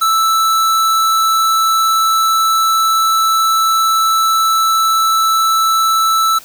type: tone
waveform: square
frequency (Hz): 1318.5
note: E6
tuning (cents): 0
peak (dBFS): -11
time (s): 0.01-6.39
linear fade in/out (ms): 10
effects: white hiss -39 dBFS RMS until 6.44 s